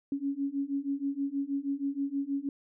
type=beating tone pair; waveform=sine; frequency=275.3 / 281.6 Hz; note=C#4 / C#4; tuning=-12 / +27 cents; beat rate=6.3 Hz; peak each=-33 / -32 dBFS; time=0.12-2.49 s; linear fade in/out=2 ms; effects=none